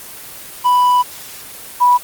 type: tone pair in turn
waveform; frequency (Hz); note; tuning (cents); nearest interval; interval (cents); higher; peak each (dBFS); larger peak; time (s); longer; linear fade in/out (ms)
triangle / sine; 989 / 982.2; B5 / B5; +2 / -10; unison; 12; first; -7; neither; 0.64-1.03 / 1.8-1.98; first; 20
effects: white hiss -33 dBFS RMS until 2.03 s + Opus 24 kbps